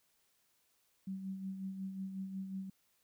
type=tone with tremolo; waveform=sine; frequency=191.5 Hz; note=G3; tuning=40 cents flat; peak=-37 dBFS; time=1.07-2.7 s; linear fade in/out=5 ms; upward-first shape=sine; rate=5.5 Hz; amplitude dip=50%; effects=white hiss -75 dBFS RMS until 3.03 s